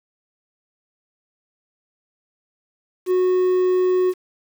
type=tone with quantisation; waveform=triangle; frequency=366.7 Hz; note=F#4; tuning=15 cents flat; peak=-13 dBFS; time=3.06-4.14 s; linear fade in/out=50 ms; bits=7; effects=none